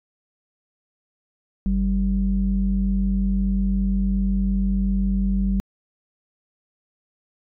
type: tone pair together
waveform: sine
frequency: 48.5 / 194 Hz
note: G1 / G3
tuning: -18 / -18 cents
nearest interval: 2 octaves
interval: 2400 cents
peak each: -20 dBFS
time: 1.66-5.6 s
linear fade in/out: 0 ms
effects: tanh soft clip ceiling -11 dBFS